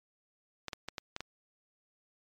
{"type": "clicks", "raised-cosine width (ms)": 0.2, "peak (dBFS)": -20, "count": 6, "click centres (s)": [0.683, 0.732, 0.886, 0.982, 1.164, 1.206], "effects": ["MP3 96 kbps"]}